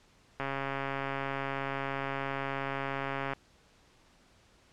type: click train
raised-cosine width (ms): 0.5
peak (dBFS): -19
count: 403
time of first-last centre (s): 0.4-3.334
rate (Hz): 137
effects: pink hiss -63 dBFS RMS until 4.72 s + low-pass 7000 Hz 12 dB/octave